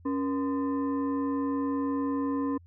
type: tone with frequency modulation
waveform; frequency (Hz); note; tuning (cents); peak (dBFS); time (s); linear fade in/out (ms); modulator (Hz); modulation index
sine; 277.2; C#4; 0; -26; 0.05-2.58; 10; 752; 0.64
effects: added 86 Hz sine -51 dBFS peak until 2.66 s